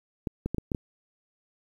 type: clicks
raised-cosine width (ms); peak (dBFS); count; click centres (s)
3; -16; 6; 0.272 / 0.46 / 0.546 / 0.583 / 0.718 / 0.748
effects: 9-bit